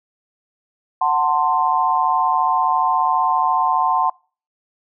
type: chord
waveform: sine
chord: F# diminished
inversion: none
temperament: equal with one note detuned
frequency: 740 / 891.8 / 1046.5 Hz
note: F#5 / A5 / C6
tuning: 0 / +23 / 0 cents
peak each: -20 / -19 / -18 dBFS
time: 1.01-4.1 s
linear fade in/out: 5 ms
effects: noise-tail reverb RT60 0.4 s tail -26 dB re dry